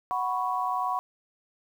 sine chord, F# suspended fourth, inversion none, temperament equal, 740 / 987.8 / 1108.7 Hz, F#5 / B5 / C#6, 0 / 0 / 0 cents, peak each -30 dBFS, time 0.11-0.99 s, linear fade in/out 0 ms, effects 9-bit

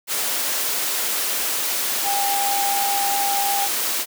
sine tone in noise, 800 Hz, G5, 35 cents sharp, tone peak -21 dBFS, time 2.03-3.69 s, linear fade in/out 50 ms, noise white, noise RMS -23 dBFS, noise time 0.07-4.06 s, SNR -1 dB, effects high-pass 300 Hz 12 dB/octave

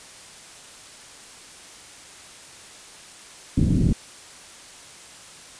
white low-pass noise, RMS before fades -19 dBFS, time 3.57-3.93 s, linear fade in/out 5 ms, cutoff 240 Hz, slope 24 dB/octave, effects white hiss -44 dBFS RMS until 5.59 s + resampled to 22050 Hz

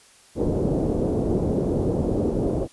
white low-pass noise, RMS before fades -23 dBFS, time 0.35-2.68 s, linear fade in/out 50 ms, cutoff 480 Hz, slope 24 dB/octave, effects white hiss -53 dBFS RMS until 2.72 s + resampled to 24000 Hz

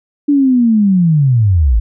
sine linear sweep, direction down, 293.7 to 49 Hz, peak -7 dBFS, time 0.28-1.8 s, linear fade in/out 10 ms, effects none

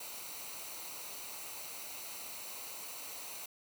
white noise with comb filter, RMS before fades -45 dBFS, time 0-3.46 s, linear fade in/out 5 ms, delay 0.59 ms, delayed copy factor -0.6, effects none

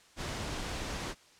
pink noise, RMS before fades -37 dBFS, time 0.16-1.15 s, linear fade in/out 50 ms, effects white hiss -60 dBFS RMS until 1.39 s + low-pass 7000 Hz 12 dB/octave

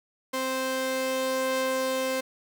sawtooth tone pair together, 261.6 / 522.8 Hz, C4 / C5, 0 / -1 cents, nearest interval octave, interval 1199 cents, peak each -29 / -23 dBFS, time 0.33-2.21 s, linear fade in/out 10 ms, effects none

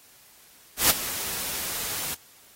white noise with ADSR envelope, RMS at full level -17 dBFS, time 0.77-2.15 s, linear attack 130 ms, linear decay 23 ms, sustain -14 dB, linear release 12 ms, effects white hiss -54 dBFS RMS until 2.55 s + AAC 48 kbps

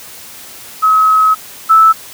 sine tone pair in turn, 1280 / 1312.2 Hz, D#6 / E6, +49 / -8 cents, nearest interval unison, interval 43 cents, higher second, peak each -6 / -3 dBFS, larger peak second, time 0.82-1.35 / 1.69-1.93 s, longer first, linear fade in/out 20 ms, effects white hiss -33 dBFS RMS until 2.13 s + high-pass 60 Hz 12 dB/octave

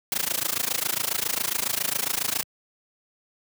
white noise with amplitude modulation, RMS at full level -23 dBFS, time 0.12-2.43 s, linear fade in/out 0 ms, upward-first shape sine, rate 27.3 Hz, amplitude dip 95%, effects high-pass 100 Hz 12 dB/octave

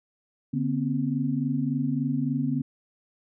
sine tone cluster, 145.1 / 241.8 / 265.3 Hz, D3 / B3 / C4, -21 / -36 / +24 cents, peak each -28 dBFS, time 0.53-2.62 s, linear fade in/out 10 ms, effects none

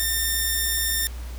5% pulse tone, 1809 Hz, A6, 48 cents sharp, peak -11 dBFS, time 0-1.07 s, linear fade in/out 0 ms, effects added 60 Hz sine -31 dBFS peak until 1.38 s + pink hiss -45 dBFS RMS until 1.38 s

